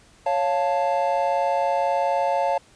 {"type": "chord", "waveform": "triangle", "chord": "Db augmented", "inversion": "none", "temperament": "equal", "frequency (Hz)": [554.4, 698.5, 880], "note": ["Db5", "F5", "A5"], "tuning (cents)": [0, 0, 0], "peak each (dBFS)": -22, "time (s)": [0.26, 2.58], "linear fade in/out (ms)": 5, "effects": ["pink hiss -54 dBFS RMS until 2.75 s", "resampled to 22050 Hz"]}